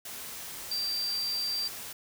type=tone in noise; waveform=sine; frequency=4699 Hz; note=D8; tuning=in tune; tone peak=-29 dBFS; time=0.71-1.68 s; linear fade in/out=5 ms; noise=white; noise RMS=-41 dBFS; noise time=0.05-1.93 s; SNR=+9 dB; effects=none